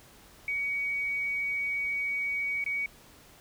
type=tone with dropouts; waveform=sine; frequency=2253 Hz; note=C#7; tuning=28 cents sharp; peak=-28 dBFS; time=0.48-2.86 s; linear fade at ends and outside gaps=2 ms; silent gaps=2.641-2.662 s; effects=pink hiss -55 dBFS RMS until 3.4 s